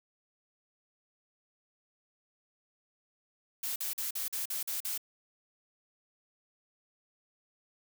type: noise bursts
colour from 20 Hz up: blue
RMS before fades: -35 dBFS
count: 8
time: 3.63-4.978 s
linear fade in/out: 5 ms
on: 130 ms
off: 44 ms
effects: none